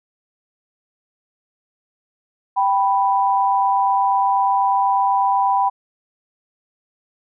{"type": "tone pair together", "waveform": "sine", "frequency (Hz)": [784, 987.8], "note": ["G5", "B5"], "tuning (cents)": [0, 0], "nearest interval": "major third", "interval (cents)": 400, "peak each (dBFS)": -17, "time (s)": [2.56, 5.7], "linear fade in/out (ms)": 20, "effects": []}